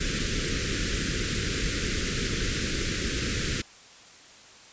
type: band-stop noise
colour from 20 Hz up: pink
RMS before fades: -28 dBFS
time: 0-3.62 s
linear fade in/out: 10 ms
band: 490 to 1400 Hz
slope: 48 dB/octave
effects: white hiss -50 dBFS RMS until 4.72 s + resampled to 16000 Hz